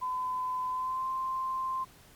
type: tone with pitch glide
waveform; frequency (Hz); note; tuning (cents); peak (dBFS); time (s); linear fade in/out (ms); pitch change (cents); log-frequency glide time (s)
sine; 1014 to 1045.5; B5 to C6; +45 to -2; -30; 0.01-1.85; 20; +53; 0.7-1.07
effects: pink hiss -57 dBFS RMS until 2.15 s + Opus 48 kbps